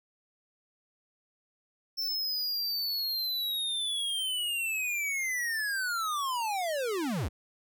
square linear sweep, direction down, 5370 to 51.4 Hz, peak -30 dBFS, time 1.97-7.29 s, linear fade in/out 20 ms, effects none

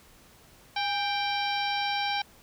harmonic tone with a mistuned harmonic, 784 Hz, G5, in tune, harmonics 1 / 2 / 3 / 4 / 5 / 6 / 7, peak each -29 / -36 / -34 / -36 / -36 / -41 / -40 dBFS, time 0.76-2.22 s, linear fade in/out 5 ms, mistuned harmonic 1, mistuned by +66 cents, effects pink hiss -56 dBFS RMS until 2.42 s

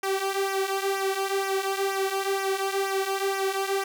sawtooth tone with flanger, 389.2 Hz, G4, 12 cents flat, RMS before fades -27 dBFS, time 0.03-3.84 s, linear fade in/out 5 ms, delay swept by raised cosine 0.24 to 3.14 ms, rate 2.1 Hz, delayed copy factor -0.7, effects none

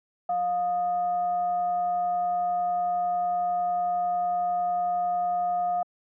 sine tone with frequency modulation, 710 Hz, F5, 28 cents sharp, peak -23 dBFS, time 0.29-5.83 s, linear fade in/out 5 ms, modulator 531 Hz, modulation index 0.31, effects high-pass 300 Hz 12 dB/octave

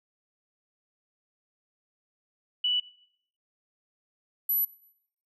sine tone pair in turn, 2960 / 11818 Hz, F#7 / F#9, 0 / -3 cents, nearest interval 2 octaves, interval 2397 cents, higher second, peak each -23 dBFS, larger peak neither, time 2.64-2.8 / 4.49-4.65 s, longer neither, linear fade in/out 5 ms, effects noise-tail reverb RT60 0.7 s tail -21 dB re dry

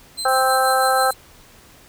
30% pulse tone with tremolo, 4100 Hz, C8, 36 cents flat, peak -21 dBFS, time 0.17-1.14 s, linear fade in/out 20 ms, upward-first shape sine, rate 6.2 Hz, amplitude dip 70%
harmonic tone, 261.6 Hz, C4, in tune, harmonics 2 / 3 / 4 / 5 / 6, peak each -21 / -18 / -30 / -20 / -24 dBFS, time 0.25-1.11 s, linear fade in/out 5 ms
white band-pass noise, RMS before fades -33 dBFS, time 0.28-1.13 s, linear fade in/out 2 ms, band 7600 to 13000 Hz, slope 48 dB/octave
effects pink hiss -48 dBFS RMS until 1.88 s

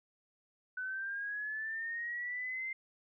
sine linear sweep, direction up, 1494 to 2093 Hz, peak -36 dBFS, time 0.77-2.73 s, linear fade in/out 5 ms, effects none

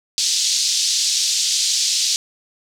pink band-pass noise, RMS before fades -19 dBFS, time 0.18-2.16 s, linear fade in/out 0 ms, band 4000 to 7000 Hz, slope 24 dB/octave, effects none

